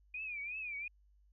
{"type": "tone with vibrato", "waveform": "sine", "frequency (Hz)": 2432, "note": "D#7", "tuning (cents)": -40, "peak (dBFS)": -39, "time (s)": [0.14, 0.88], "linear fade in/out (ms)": 5, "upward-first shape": "triangle", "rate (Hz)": 2.8, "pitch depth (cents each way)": 150, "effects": ["added 50 Hz sine -64 dBFS peak until 1.32 s"]}